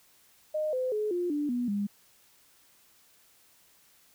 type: tone with pitch steps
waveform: sine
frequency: 615 / 511.2 / 424.9 / 353.2 / 293.6 / 244.1 / 202.9 Hz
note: D#5 / C5 / G#4 / F4 / D4 / B3 / G#3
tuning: -20 / -40 / +40 / +20 / 0 / -20 / -40 cents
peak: -27 dBFS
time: 0.54-1.87 s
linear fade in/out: 10 ms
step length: 190 ms
effects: white hiss -62 dBFS RMS until 4.14 s